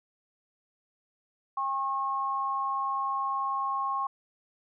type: tone pair together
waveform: sine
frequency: 804 / 1085.4 Hz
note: G5 / C#6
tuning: +44 / -37 cents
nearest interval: perfect fourth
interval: 519 cents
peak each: -34 / -28 dBFS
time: 1.57-4.07 s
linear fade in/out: 5 ms
effects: none